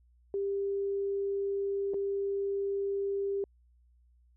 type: tone with dropouts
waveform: sine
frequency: 396.9 Hz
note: G4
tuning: 22 cents sharp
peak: -29 dBFS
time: 0.34-3.44 s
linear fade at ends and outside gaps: 1 ms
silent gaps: 1.936-1.942 s
effects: added 60 Hz sine -61 dBFS peak until 4.36 s